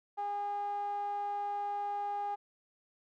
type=tone with band-pass filter; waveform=sawtooth; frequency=407.7 Hz; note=G#4; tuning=32 cents flat; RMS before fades=-36 dBFS; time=0.17-2.36 s; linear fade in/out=20 ms; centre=860 Hz; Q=8.6; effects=none